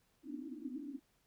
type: band-pass noise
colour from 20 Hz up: white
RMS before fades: -45 dBFS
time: 0.23-1 s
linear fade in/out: 50 ms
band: 250 to 310 Hz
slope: 96 dB/octave
effects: pink hiss -75 dBFS RMS until 1.26 s